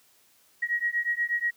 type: beating tone pair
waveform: sine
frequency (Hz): 1895 / 1903.3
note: A#6 / A#6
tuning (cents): +28 / +36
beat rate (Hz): 8.3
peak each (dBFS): -28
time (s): 0.62-1.51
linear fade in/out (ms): 10
effects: white hiss -62 dBFS RMS until 1.56 s + high-pass 80 Hz 12 dB/octave